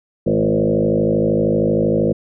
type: tone with frequency modulation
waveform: sine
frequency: 346.4 Hz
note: F4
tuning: 14 cents flat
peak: -13 dBFS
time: 0.26-2.13 s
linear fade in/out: 10 ms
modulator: 52.9 Hz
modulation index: 4.1
effects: none